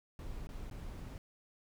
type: noise with dropouts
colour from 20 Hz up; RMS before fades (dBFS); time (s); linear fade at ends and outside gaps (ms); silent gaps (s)
brown; -44; 0.19-1.18; 1; 0.471-0.49 / 0.7-0.711
effects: none